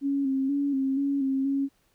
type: tone with pitch steps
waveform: sine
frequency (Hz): 278.6 / 267.8 / 282.7 / 268.2 / 279.5 / 268.3 / 275.6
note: C#4 / C4 / C#4 / C4 / C#4 / C4 / C#4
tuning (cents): +9 / +40 / +34 / +43 / +14 / +44 / -10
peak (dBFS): -23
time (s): 0.01-1.69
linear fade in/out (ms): 50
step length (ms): 240
effects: pink hiss -68 dBFS RMS until 1.94 s